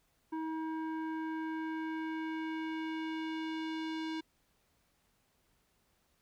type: tone with low-pass filter sweep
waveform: square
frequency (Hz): 318.8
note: D#4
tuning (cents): +42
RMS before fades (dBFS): -38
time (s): 0.32-4.21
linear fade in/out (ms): 10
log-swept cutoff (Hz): 1100 to 4000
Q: 1.5
effects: pink hiss -74 dBFS RMS until 6.21 s